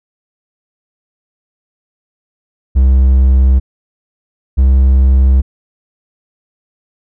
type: tone pair in turn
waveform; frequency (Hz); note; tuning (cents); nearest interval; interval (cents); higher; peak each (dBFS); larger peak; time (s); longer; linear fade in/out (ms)
triangle; 65.41 / 65.9; C2 / C2; 0 / +13; unison; 13; second; -3; neither; 2.75-3.6 / 4.57-5.42; neither; 20
effects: none